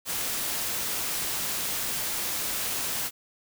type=noise; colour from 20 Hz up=white; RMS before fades=-30 dBFS; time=0.05-3.11 s; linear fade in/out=50 ms; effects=none